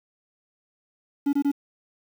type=tone bursts; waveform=triangle; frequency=283.2 Hz; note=C#4; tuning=37 cents sharp; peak=-17 dBFS; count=3; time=1.26-1.517 s; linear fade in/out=10 ms; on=71 ms; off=22 ms; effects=8-bit